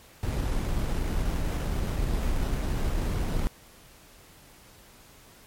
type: noise with sample-and-hold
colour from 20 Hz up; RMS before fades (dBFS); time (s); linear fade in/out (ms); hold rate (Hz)
brown; -27; 0.23-3.47; 0; 4410
effects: pink hiss -53 dBFS RMS until 5.46 s + MP3 64 kbps